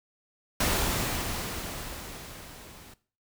pink noise with level ramp, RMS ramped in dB -25 to -50 dBFS, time 0.6-2.94 s, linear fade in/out 5 ms, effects noise-tail reverb RT60 0.4 s tail -18 dB re dry

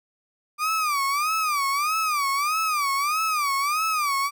35% pulse tone with vibrato, 1194 Hz, D6, 28 cents sharp, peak -20 dBFS, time 0.58-4.31 s, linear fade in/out 50 ms, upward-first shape sine, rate 1.6 Hz, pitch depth 150 cents each way, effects none

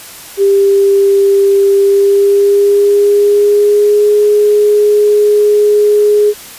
sine tone with pitch glide, 396.1 to 416.8 Hz, G4 to G#4, +18 to +6 cents, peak -5 dBFS, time 0.37-6.34 s, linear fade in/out 50 ms, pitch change +88 cents, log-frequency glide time 1.76-4.11 s, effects white hiss -31 dBFS RMS until 6.58 s + resampled to 32000 Hz

